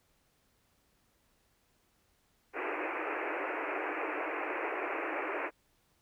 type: band-pass noise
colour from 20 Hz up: pink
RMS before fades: -36 dBFS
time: 2.53-5.51 s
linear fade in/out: 50 ms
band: 300 to 2600 Hz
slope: 96 dB/octave
effects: pink hiss -72 dBFS RMS until 6.01 s